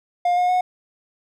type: tone with pitch steps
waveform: triangle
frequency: 708 / 718.7 / 729.6 Hz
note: F5 / F5 / F#5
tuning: +23 / +49 / -24 cents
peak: -14 dBFS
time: 0.25-0.61 s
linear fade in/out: 5 ms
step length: 120 ms
effects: none